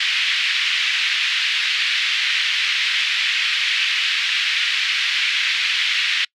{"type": "band-pass noise", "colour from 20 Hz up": "white", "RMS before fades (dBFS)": -20, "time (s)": [0, 6.25], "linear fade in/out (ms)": 5, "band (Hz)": [1900, 3500], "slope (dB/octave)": 24, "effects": ["noise-tail reverb RT60 0.1 s tail -26 dB re dry"]}